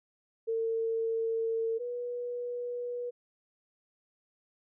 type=tone pair in turn; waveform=sine; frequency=452.5 / 486.1 Hz; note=A4 / B4; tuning=+48 / -28 cents; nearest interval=minor second; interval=124 cents; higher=second; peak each=-28 / -33 dBFS; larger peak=first; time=0.47-1.79 / 1.79-3.11 s; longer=neither; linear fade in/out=20 ms; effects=none